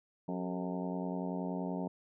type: harmonic tone with a mistuned harmonic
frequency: 90.5 Hz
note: F#2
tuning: 38 cents flat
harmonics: 2 / 3 / 4 / 5 / 6 / 7 / 8 / 9 / 10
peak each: -37 / -40 / -45 / -46 / -48 / -45 / -49 / -50 / -48 dBFS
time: 0.28-1.88 s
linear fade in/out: 5 ms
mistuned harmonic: 4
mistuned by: +85 cents
effects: none